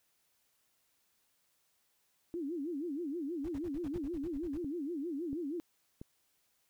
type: tone with vibrato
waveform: sine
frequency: 311.1 Hz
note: D#4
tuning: in tune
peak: -35 dBFS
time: 2.34-5.6 s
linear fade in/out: 0 ms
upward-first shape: sine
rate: 6.3 Hz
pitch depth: 240 cents each way
type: noise bursts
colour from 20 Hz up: brown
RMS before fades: -47 dBFS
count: 12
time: 3.44-4.576 s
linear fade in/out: 5 ms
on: 47 ms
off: 52 ms
type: click train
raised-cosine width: 3 ms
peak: -32 dBFS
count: 4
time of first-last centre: 3.96-6.015 s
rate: 1.46 Hz
effects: white hiss -75 dBFS RMS until 6.69 s